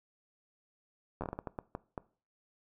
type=slowing click train; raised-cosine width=1 ms; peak=-23 dBFS; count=11; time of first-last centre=1.21-1.978 s; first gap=11 ms; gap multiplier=1.4; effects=noise-tail reverb RT60 0.4 s tail -20 dB re dry